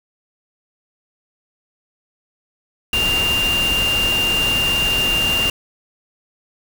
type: tone in noise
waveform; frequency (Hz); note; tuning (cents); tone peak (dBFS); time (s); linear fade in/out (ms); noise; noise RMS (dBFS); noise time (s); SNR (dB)
sine; 2794; F7; 0; -16; 2.93-5.5; 2; pink; -24; 2.93-5.5; +5
effects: none